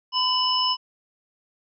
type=tone cluster; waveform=sine; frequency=1009 / 2966 / 5240 Hz; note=B5 / F#7 / E8; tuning=+37 / +4 / -11 cents; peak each=-24 dBFS; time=0.12-0.77 s; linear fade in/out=50 ms; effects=none